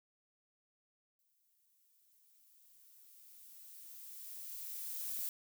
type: noise with exponential growth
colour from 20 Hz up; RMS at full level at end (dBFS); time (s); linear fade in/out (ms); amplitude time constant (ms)
violet; -39; 1.19-5.29; 1; 890
effects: none